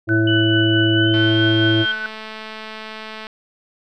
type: harmonic tone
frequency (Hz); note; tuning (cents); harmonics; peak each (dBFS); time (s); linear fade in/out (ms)
110; A2; 0; 1 / 3 / 5 / 6; -18 / -16 / -31 / -31; 0.07-1.86; 50
type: tone with tremolo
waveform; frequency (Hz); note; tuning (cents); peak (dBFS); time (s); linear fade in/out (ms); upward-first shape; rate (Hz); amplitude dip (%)
sine; 1500; F#6; +23; -18; 0.09-2.06; 0; sine; 4.6; 60
type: tone with pitch glide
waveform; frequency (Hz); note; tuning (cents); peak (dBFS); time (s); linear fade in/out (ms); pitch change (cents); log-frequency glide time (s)
sine; 2970 to 3183; F#7 to G7; +6 to +26; -21; 0.27-1.92; 5; +120; 0.94-1.4
type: click train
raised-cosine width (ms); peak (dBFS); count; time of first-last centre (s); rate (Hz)
0.3; -17; 465; 1.14-3.268; 218
effects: none